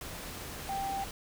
sine tone in noise, 784 Hz, G5, in tune, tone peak -32 dBFS, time 0.69-1.04 s, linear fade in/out 2 ms, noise pink, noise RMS -42 dBFS, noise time 0.01-1.11 s, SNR +7 dB, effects none

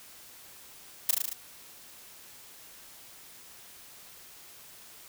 blue noise with echo, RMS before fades -22 dBFS, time 1.09-1.11 s, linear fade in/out 5 ms, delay 37 ms, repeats 6, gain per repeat -2 dB, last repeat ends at 1.332 s, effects white hiss -51 dBFS RMS until 5.08 s

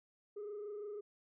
sine tone with frequency modulation, 415.3 Hz, G#4, in tune, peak -40 dBFS, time 0.36-1.01 s, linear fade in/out 10 ms, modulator 25.9 Hz, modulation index 0.52, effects tanh soft clip ceiling -40 dBFS

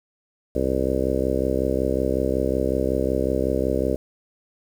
harmonic tone, 65.41 Hz, C2, in tune, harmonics 1 / 2 / 3 / 4 / 5 / 6 / 7 / 8 / 9, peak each -28 / -32 / -32 / -28 / -28 / -28 / -27 / -28 / -29 dBFS, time 0.55-3.96 s, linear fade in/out 5 ms, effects 8-bit

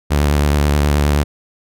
sawtooth tone with vibrato, 73 Hz, D2, 10 cents flat, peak -8 dBFS, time 0.1-1.24 s, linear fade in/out 20 ms, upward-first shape sine, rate 9.4 Hz, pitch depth 34 cents each way, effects none

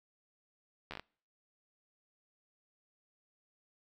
slowing click train, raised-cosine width 0.3 ms, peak -26 dBFS, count 6, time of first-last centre 0.91-0.996 s, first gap 12 ms, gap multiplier 1.18, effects noise-tail reverb RT60 0.5 s tail -26 dB re dry

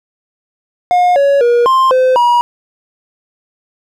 triangle tone with pitch steps, 716 / 560 / 477.7 / 1051 / 514 / 961 Hz, F5 / C#5 / A#4 / C6 / C5 / B5, +43 / +18 / +42 / +7 / -31 / -48 cents, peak -5 dBFS, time 0.91-2.41 s, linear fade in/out 0 ms, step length 250 ms, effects none

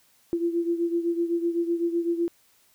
sine beating tone pair, 338.5 / 346.4 Hz, E4 / F4, +46 / -14 cents, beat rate 7.9 Hz, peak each -24 / -29 dBFS, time 0.33-2.28 s, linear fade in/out 0 ms, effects white hiss -62 dBFS RMS until 2.74 s

